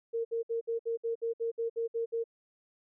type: tone bursts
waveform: sine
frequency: 460.4 Hz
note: A#4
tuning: 22 cents flat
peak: -29 dBFS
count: 12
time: 0.13-2.241 s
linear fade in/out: 20 ms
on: 120 ms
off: 61 ms
effects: none